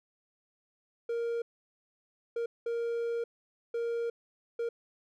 triangle tone bursts at uneven times, 467.2 Hz, A#4, 4 cents sharp, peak -28 dBFS, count 5, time 1.09-1.42 / 2.36-2.46 / 2.66-3.24 / 3.74-4.1 / 4.59-4.69 s, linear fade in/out 5 ms, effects none

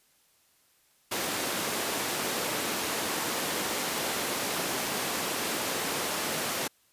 pink high-pass noise, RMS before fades -31 dBFS, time 1.11-6.68 s, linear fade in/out 10 ms, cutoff 260 Hz, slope 12 dB/octave, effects white hiss -66 dBFS RMS until 6.92 s + resampled to 32000 Hz

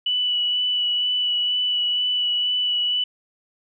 sine tone with vibrato, 2960 Hz, F#7, in tune, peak -19 dBFS, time 0.06-3.04 s, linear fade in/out 5 ms, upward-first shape sine, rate 2.1 Hz, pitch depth 13 cents each way, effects none

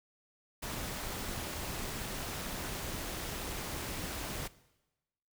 pink noise with amplitude modulation, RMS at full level -37 dBFS, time 0.62-4.48 s, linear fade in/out 10 ms, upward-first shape sine, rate 224 Hz, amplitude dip 50%, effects noise-tail reverb RT60 1.0 s tail -19 dB re dry

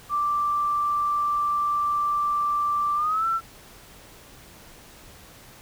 sine tone with pitch glide, 1174.7 to 1341.6 Hz, D6 to E6, 0 to +30 cents, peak -21 dBFS, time 0.09-3.41 s, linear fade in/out 50 ms, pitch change +230 cents, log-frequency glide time 2.95-3.26 s, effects pink hiss -48 dBFS RMS until 5.61 s

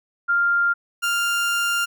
sine / 30% pulse tone pair in turn, 1396.9 / 1396.9 Hz, F6 / F6, 0 / 0 cents, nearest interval unison, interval 0 cents, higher neither, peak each -16 / -17 dBFS, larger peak first, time 0.28-0.74 / 1.02-1.86 s, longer second, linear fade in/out 20 ms, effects none

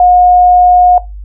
sine tone, 720 Hz, F#5, 47 cents flat, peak -3 dBFS, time 0-0.98 s, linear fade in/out 2 ms, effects noise-tail reverb RT60 0.2 s tail -17 dB re dry + added 50 Hz sine -23 dBFS peak until 1.24 s

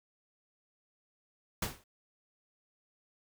pink noise with exponential decay, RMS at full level -30 dBFS, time 1.62-1.84 s, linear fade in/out 5 ms, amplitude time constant 47 ms, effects none

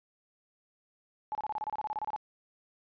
sine tone bursts, 854 Hz, G#5, 48 cents sharp, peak -31 dBFS, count 15, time 1.32-2.162 s, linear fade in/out 0 ms, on 30 ms, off 28 ms, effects resampled to 11025 Hz

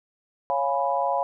sine chord, C# dominant seventh, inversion none, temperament equal, 554.4 / 698.5 / 830.6 / 987.8 Hz, C#5 / E#5 / G#5 / B5, 0 / 0 / 0 / 0 cents, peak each -27 dBFS, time 0.5-1.23 s, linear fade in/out 0 ms, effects none

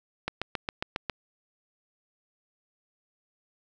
click train, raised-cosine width 0.3 ms, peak -13 dBFS, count 7, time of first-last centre 0.28-1.097 s, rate 7.34 Hz, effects none

